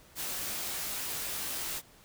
white noise with comb filter, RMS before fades -36 dBFS, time 0.15-1.82 s, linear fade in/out 50 ms, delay 17 ms, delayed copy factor -0.6, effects pink hiss -58 dBFS RMS until 2.04 s

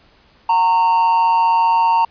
triangle tone with amplitude modulation, 919 Hz, A#5, 25 cents flat, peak -7 dBFS, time 0.49-2.05 s, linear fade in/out 5 ms, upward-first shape sine, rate 175 Hz, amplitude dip 55%, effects pink hiss -52 dBFS RMS until 2.1 s + resampled to 11025 Hz

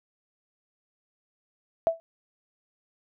sine tone with exponential decay, 659.3 Hz, E5, in tune, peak -15 dBFS, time 1.87-2 s, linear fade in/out 0 ms, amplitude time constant 28 ms, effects none

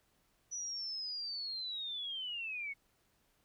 sine linear sweep, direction down, 5940 to 2178 Hz, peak -38 dBFS, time 0.51-2.74 s, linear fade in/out 20 ms, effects pink hiss -74 dBFS RMS until 3.44 s

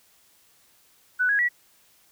sine tone with pitch steps, 1490 / 1658 / 1937 Hz, F#6 / G#6 / B6, +12 / -3 / -34 cents, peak -19 dBFS, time 1.19-1.49 s, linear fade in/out 20 ms, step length 100 ms, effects white hiss -60 dBFS RMS until 2.11 s

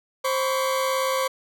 40% pulse tone cluster, 527 / 996 / 1132 Hz, C5 / B5 / C#6, +12 / +14 / +36 cents, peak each -23 / -30 / -26 dBFS, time 0.24-1.28 s, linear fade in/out 10 ms, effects none

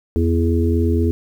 harmonic tone with a mistuned harmonic, 83.8 Hz, E2, 29 cents sharp, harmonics 1 / 3 / 4 / 5, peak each -16 / -21 / -22 / -23 dBFS, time 0.16-1.11 s, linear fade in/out 0 ms, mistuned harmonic 3, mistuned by -36 cents, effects 8-bit

